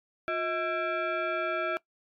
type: tone with frequency modulation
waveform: sine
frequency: 355.2 Hz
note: F4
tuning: 29 cents sharp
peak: -27 dBFS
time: 0.28-1.77 s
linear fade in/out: 0 ms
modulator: 995 Hz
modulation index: 1.7
effects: noise-tail reverb RT60 0.1 s tail -20 dB re dry + MP3 96 kbps